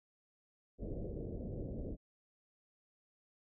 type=low-pass noise; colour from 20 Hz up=pink; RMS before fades=-42 dBFS; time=0.78-1.97 s; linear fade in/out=50 ms; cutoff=570 Hz; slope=48 dB/octave; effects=none